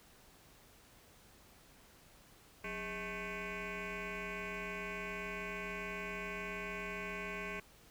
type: tone with frequency modulation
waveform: sine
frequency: 1318.5 Hz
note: E6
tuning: in tune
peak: -37 dBFS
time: 2.64-7.6 s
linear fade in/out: 5 ms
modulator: 227 Hz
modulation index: 5.5
effects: tanh soft clip ceiling -38 dBFS + pink hiss -62 dBFS RMS until 7.9 s